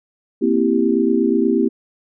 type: chord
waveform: sine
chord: C dominant seventh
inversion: third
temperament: equal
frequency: 233.1 / 261.6 / 329.6 / 392 Hz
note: Bb3 / C4 / E4 / G4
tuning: 0 / 0 / 0 / 0 cents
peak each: -19 dBFS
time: 0.41-1.69 s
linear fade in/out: 20 ms
effects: none